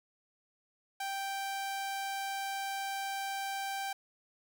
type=tone; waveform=sawtooth; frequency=784 Hz; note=G5; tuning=in tune; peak=-31 dBFS; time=1-3.93 s; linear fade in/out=5 ms; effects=none